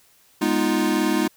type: chord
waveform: square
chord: F half-diminished seventh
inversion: first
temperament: equal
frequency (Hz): 207.7 / 246.9 / 311.1 / 349.2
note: Ab3 / Cb4 / Eb4 / F4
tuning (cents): 0 / 0 / 0 / 0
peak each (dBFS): -26 / -26 / -23 / -26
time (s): 0.41-1.28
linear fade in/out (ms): 10
effects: white hiss -57 dBFS RMS until 1.36 s